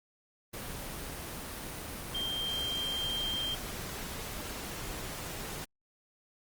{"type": "tone in noise", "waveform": "sine", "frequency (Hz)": 3173, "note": "G7", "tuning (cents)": 20, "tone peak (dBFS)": -32, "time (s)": [2.14, 3.55], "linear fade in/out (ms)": 10, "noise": "pink", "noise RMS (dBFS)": -40, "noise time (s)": [0.53, 5.65], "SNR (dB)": 5, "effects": ["Opus 24 kbps"]}